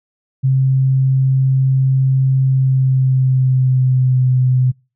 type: tone with pitch glide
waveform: sine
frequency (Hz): 132.7 to 127.81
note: C3 to C3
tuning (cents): +25 to -40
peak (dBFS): -10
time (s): 0.43-4.72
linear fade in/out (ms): 20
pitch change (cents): -65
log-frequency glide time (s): 2.43-4.29
effects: noise-tail reverb RT60 0.3 s tail -26 dB re dry